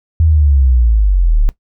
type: linear sweep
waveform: sine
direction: down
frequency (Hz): 82.41 to 33.71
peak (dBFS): -7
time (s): 0.2-1.49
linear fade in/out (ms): 0
effects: noise-tail reverb RT60 0.1 s tail -17 dB re dry